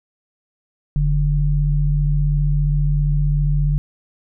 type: tone pair together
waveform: sine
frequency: 43.93 / 146.83 Hz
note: F1 / D3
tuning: +11 / 0 cents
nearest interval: octave + major sixth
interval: 2089 cents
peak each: -17 dBFS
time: 0.96-3.78 s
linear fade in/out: 0 ms
effects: none